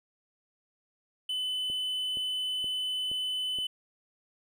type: tone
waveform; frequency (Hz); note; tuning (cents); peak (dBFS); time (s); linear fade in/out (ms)
triangle; 3016; F#7; +32; -28; 1.29-3.67; 5
type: click train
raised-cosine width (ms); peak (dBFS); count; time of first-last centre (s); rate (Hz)
2; -33; 5; 1.7-3.587; 2.12
effects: none